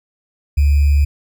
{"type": "tone with sample-and-hold", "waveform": "sine", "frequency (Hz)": 71.9, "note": "D2", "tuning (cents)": -36, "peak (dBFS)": -9, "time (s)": [0.57, 1.05], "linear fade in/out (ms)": 10, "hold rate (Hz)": 2450, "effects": []}